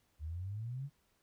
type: exponential sweep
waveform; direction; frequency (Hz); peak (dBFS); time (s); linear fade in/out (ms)
sine; up; 73.42 to 146.3; -38; 0.19-0.9; 50
effects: pink hiss -75 dBFS RMS until 1.22 s